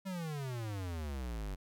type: exponential sweep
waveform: square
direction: down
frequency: 196 to 46.25 Hz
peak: -38 dBFS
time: 0.05-1.56 s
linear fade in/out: 20 ms
effects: none